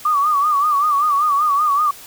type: tone with vibrato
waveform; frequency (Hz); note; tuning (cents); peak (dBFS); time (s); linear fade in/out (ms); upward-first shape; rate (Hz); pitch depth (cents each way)
sine; 1174.7; D6; 0; -13; 0.05-1.91; 5; sine; 5.2; 97
effects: white hiss -39 dBFS RMS until 2.06 s